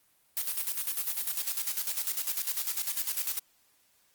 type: noise with tremolo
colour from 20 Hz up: blue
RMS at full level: -30 dBFS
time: 0.37-3.39 s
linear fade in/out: 0 ms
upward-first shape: square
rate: 10 Hz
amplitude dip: 65%
effects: white hiss -67 dBFS RMS until 4.14 s + Opus 32 kbps